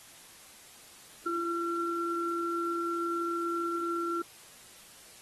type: tone pair together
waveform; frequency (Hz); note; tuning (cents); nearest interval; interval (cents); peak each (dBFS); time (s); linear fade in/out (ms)
sine; 340 / 1360; F4 / F6; -46 / -46; 2 octaves; 2400; -32 / -32; 1.26-4.22; 5
effects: white hiss -53 dBFS RMS until 5.21 s + AAC 32 kbps